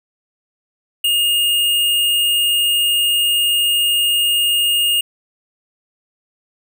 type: tone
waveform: square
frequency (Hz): 2841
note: F7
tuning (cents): +29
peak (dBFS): -14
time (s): 1.04-5.01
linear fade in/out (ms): 5
effects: none